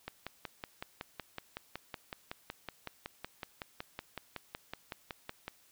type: click train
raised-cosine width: 0.3 ms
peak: -23 dBFS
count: 30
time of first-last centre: 0.08-5.48 s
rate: 5.37 Hz
effects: white hiss -65 dBFS RMS until 5.71 s